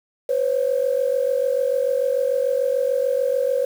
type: tone pair together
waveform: sine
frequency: 500 / 546.8 Hz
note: B4 / C#5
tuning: +21 / -24 cents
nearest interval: major second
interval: 155 cents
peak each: -20 dBFS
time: 0.29-3.65 s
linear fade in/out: 5 ms
effects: tanh soft clip ceiling -10 dBFS + 7-bit